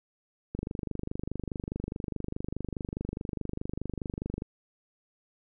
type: click train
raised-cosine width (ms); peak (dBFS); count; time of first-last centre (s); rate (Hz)
3; -20; 97; 0.55-4.421; 24.8
effects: none